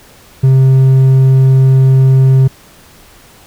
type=tone with hard clipping; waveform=sine; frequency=132.5 Hz; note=C3; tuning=22 cents sharp; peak=-5 dBFS; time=0.43-2.48 s; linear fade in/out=10 ms; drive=3 dB; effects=pink hiss -41 dBFS RMS until 3.46 s